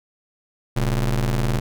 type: ring-modulated tone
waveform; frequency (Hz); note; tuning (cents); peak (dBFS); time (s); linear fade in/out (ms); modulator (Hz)
35% pulse; 77.78; D#2; 0; -14; 0.76-1.6; 10; 48.6
effects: none